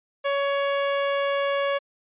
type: tone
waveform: sawtooth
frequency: 560 Hz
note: C#5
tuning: 18 cents sharp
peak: -18 dBFS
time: 0.24-1.79 s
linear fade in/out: 20 ms
effects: resampled to 8000 Hz

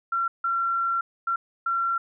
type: tone bursts at uneven times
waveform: sine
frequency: 1364 Hz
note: F6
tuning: 41 cents flat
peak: -22 dBFS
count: 4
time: 0.12-0.28 / 0.44-1.01 / 1.27-1.36 / 1.66-1.98 s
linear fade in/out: 5 ms
effects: none

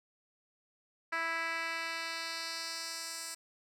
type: tone with band-pass filter sweep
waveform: 10% pulse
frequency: 329.6 Hz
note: E4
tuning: in tune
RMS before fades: -38 dBFS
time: 1.12-3.35 s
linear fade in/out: 10 ms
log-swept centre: 1800 to 7900 Hz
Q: 1.5
effects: none

